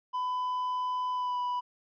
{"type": "tone with pitch glide", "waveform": "triangle", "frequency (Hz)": [1002, 986.5], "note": ["B5", "B5"], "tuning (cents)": [25, -2], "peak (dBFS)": -27, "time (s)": [0.13, 1.61], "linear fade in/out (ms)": 20, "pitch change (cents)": -27, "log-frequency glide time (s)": [1.12, 1.4], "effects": ["resampled to 11025 Hz"]}